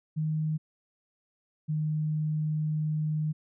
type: tone pair in turn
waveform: sine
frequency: 155.56 / 153.86 Hz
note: D#3 / D#3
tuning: 0 / -19 cents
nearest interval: unison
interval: 19 cents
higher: first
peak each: -26 dBFS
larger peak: neither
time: 0.16-0.58 / 1.68-3.33 s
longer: second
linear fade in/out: 20 ms
effects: none